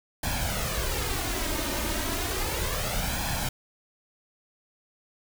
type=noise with flanger; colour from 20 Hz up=pink; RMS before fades=-29 dBFS; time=0.23-3.49 s; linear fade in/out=5 ms; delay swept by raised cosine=1.2 to 3.3 ms; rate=0.33 Hz; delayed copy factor=+0.65; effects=none